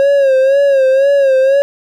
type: tone with vibrato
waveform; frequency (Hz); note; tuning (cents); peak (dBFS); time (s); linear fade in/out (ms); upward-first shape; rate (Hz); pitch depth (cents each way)
triangle; 544; C#5; -33; -5; 0-1.62; 0; sine; 2; 68
effects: none